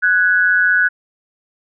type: tone pair together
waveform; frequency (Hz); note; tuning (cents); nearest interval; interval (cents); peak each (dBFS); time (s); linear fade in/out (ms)
sine; 1480 / 1664.9; F#6 / G#6; 0 / +4; major second; 204; -12 / -16; 0.02-0.89; 20
effects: none